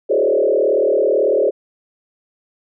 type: tone with frequency modulation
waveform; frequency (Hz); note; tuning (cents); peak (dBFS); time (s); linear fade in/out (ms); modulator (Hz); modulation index
sine; 480; B4; -49; -12; 0.09-1.51; 20; 38.1; 2.8
effects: none